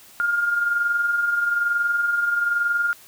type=tone pair together; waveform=sine; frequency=1392 / 1413.1 Hz; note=F6 / F6; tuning=-6 / +20 cents; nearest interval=unison; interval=26 cents; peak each=-29 / -19 dBFS; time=0.2-2.93 s; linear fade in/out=0 ms; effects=white hiss -48 dBFS RMS until 3.07 s